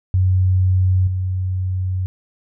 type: tone with level steps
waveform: sine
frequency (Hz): 92.8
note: F#2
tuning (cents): +6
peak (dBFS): -12 / -18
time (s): 0.14-2.06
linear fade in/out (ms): 0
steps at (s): 1.07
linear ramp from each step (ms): 5
effects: none